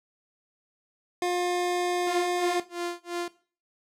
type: tone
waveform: 25% pulse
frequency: 355.3 Hz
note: F4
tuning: 30 cents sharp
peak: -21 dBFS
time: 1.22-2.6 s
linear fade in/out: 2 ms
type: tone with tremolo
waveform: sawtooth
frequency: 347.9 Hz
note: F4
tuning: 7 cents flat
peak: -24 dBFS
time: 2.07-3.28 s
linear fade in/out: 2 ms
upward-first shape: sine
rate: 2.9 Hz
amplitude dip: 100%
effects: noise-tail reverb RT60 0.4 s tail -18 dB re dry + low-pass 10000 Hz 12 dB/octave